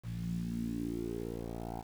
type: tone with low-pass filter sweep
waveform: 10% pulse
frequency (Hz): 57.4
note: A#1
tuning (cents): -26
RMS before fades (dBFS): -38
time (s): 0.03-1.84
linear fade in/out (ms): 50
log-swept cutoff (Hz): 130 to 810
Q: 5.1
effects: 9-bit